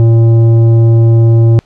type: tone with tanh clipping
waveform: triangle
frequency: 114.7 Hz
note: A#2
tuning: 28 cents flat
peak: -5 dBFS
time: 0-1.59 s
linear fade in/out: 0 ms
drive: 14 dB
effects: pink hiss -49 dBFS RMS until 1.65 s + low-pass 5000 Hz 12 dB/octave